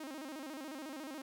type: tone with vibrato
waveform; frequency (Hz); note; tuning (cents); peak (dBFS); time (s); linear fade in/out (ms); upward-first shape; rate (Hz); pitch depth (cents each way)
sawtooth; 288.8; D4; -29; -39; 0-1.22; 5; square; 14; 140
effects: none